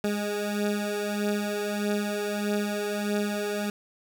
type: beating tone pair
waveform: 20% pulse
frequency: 206.1 / 207.7 Hz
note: G#3 / G#3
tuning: -13 / 0 cents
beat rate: 1.6 Hz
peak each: -23 / -27 dBFS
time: 0.04-3.7 s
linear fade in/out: 2 ms
effects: none